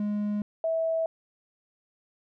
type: tone pair in turn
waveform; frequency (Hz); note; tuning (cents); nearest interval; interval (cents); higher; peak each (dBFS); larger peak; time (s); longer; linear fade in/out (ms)
triangle / sine; 207.7 / 651.6; G#3 / E5; 0 / -20; octave + minor sixth; 1980; second; -24; neither; 0-0.42 / 0.64-1.06; neither; 2
effects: none